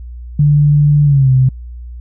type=tone with pitch glide; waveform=sine; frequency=146.83 to 130.06 Hz; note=D3 to C3; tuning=0 to -10 cents; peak=-6 dBFS; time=0.39-1.49 s; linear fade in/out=5 ms; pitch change=-210 cents; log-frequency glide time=1.04-1.31 s; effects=added 60 Hz sine -26 dBFS peak until 2 s